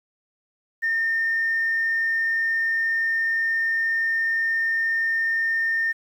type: tone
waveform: sine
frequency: 1817 Hz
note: A#6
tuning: 45 cents flat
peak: -19 dBFS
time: 0.82-5.93 s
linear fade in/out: 20 ms
effects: tanh soft clip ceiling -16 dBFS + 9-bit